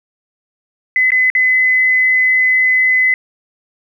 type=tone with dropouts; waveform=sine; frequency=2024 Hz; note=B6; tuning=42 cents sharp; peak=-9 dBFS; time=0.96-3.14 s; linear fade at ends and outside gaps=1 ms; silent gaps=1.105-1.119 / 1.301-1.351 s; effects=8-bit